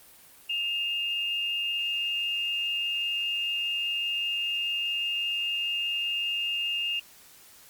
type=tone pair together; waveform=sine; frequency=2588 / 2807 Hz; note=E7 / F7; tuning=-32 / +8 cents; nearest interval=minor second; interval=140 cents; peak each=-36 / -27 dBFS; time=0.49-7 s; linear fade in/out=10 ms; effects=white hiss -53 dBFS RMS until 7.69 s + Opus 32 kbps